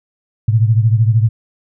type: beating tone pair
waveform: sine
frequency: 109.2 / 122.2 Hz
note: A2 / B2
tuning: -13 / -18 cents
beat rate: 13 Hz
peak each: -10 / -15 dBFS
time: 0.48-1.29 s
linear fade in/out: 5 ms
effects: none